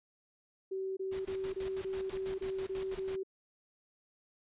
sine tone bursts, 382.2 Hz, G4, 44 cents flat, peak -34 dBFS, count 9, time 0.71-3.234 s, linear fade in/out 10 ms, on 260 ms, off 23 ms
pink noise with tremolo, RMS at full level -47 dBFS, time 1.11-3.17 s, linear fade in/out 20 ms, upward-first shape square, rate 6.1 Hz, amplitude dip 75%
effects resampled to 8000 Hz

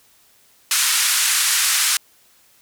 white band-pass noise, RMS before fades -18 dBFS, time 0.71-1.97 s, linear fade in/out 2 ms, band 1200 to 11000 Hz, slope 24 dB/octave, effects white hiss -55 dBFS RMS until 2.61 s

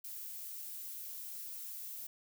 violet noise, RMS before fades -45 dBFS, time 0.04-2.07 s, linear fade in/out 5 ms, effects none

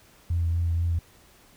sine tone with vibrato, 84.5 Hz, E2, 43 cents sharp, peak -21 dBFS, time 0.3-0.99 s, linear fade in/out 5 ms, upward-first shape triangle, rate 4.1 Hz, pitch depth 26 cents each way, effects tanh soft clip ceiling -17 dBFS + pink hiss -56 dBFS RMS until 1.56 s

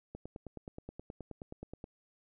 click train, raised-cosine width 2 ms, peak -30 dBFS, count 17, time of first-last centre 0.15-1.841 s, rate 9.46 Hz, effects none

